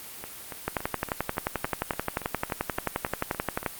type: two click trains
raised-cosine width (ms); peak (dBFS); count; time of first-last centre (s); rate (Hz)
0.5; -10 / -20; 35 / 13; 0.68-3.662 / 0.24-3.63; 11.4 / 3.54
effects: white hiss -42 dBFS RMS until 3.79 s + Opus 32 kbps